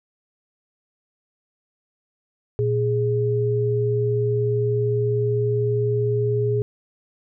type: tone pair together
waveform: sine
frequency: 117.89 / 415.3 Hz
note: A#2 / G#4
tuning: +20 / 0 cents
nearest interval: octave + minor seventh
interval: 2180 cents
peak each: -21 dBFS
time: 2.59-6.62 s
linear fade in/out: 0 ms
effects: none